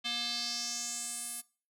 square tone with band-pass filter sweep, 238 Hz, A#3, 36 cents sharp, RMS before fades -37 dBFS, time 0.04-1.42 s, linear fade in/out 20 ms, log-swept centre 3400 to 11000 Hz, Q 3.6, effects noise-tail reverb RT60 0.4 s tail -22 dB re dry

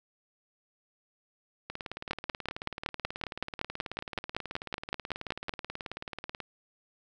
two click trains, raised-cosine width 0.3 ms, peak -14 / -21 dBFS, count 19 / 88, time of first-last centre 2.11-5.493 / 1.7-6.403 s, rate 5.32 / 18.5 Hz, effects none

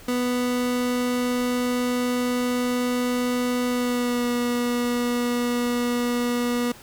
30% pulse tone with pitch glide, 246.9 to 242.2 Hz, B3 to B3, 0 to -34 cents, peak -19 dBFS, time 0.08-6.72 s, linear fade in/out 5 ms, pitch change -34 cents, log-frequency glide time 3.68-4.28 s, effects pink hiss -46 dBFS RMS until 6.82 s

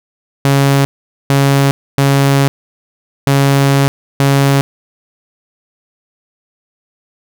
sawtooth tone bursts at uneven times, 138.59 Hz, C#3, in tune, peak -4 dBFS, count 5, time 0.45-0.85 / 1.3-1.71 / 1.98-2.48 / 3.27-3.88 / 4.2-4.61 s, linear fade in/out 0 ms, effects none

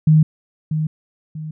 sine tone with echo, 155.56 Hz, D#3, in tune, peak -8 dBFS, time 0.07-0.23 s, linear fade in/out 5 ms, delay 640 ms, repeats 2, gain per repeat -9 dB, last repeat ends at 1.51 s, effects none

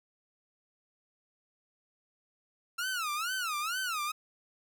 sawtooth tone with vibrato, 1347 Hz, E6, 37 cents sharp, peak -28 dBFS, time 2.78-4.12 s, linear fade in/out 10 ms, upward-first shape sine, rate 2.2 Hz, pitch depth 230 cents each way, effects none

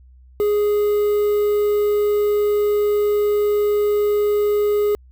triangle tone with quantisation, 415.3 Hz, G#4, in tune, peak -13 dBFS, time 0.4-4.95 s, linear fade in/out 0 ms, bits 6, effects added 63 Hz sine -44 dBFS peak until 5.11 s

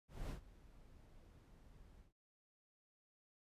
brown noise with ADSR envelope, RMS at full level -42 dBFS, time 0.08-2.13 s, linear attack 210 ms, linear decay 110 ms, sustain -20 dB, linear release 140 ms, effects resampled to 32000 Hz

